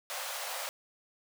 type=high-pass noise; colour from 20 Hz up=pink; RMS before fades=-38 dBFS; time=0.1-0.69 s; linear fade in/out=0 ms; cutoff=510 Hz; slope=96 dB/octave; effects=none